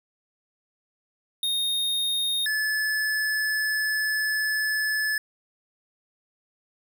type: tone pair in turn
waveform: square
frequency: 3700 / 1727.1 Hz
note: A#7 / A6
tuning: -14 / -33 cents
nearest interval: octave + minor second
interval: 1319 cents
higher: first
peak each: -24 dBFS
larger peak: neither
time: 1.43-2.46 / 2.46-5.18 s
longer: second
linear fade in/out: 2 ms
effects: none